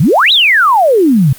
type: exponential two-way sweep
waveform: sine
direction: up then down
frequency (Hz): 123.5 to 4017 to 123.5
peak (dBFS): -5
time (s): 0-1.33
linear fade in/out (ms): 5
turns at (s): 0.32
effects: white hiss -35 dBFS RMS until 1.38 s + Opus 48 kbps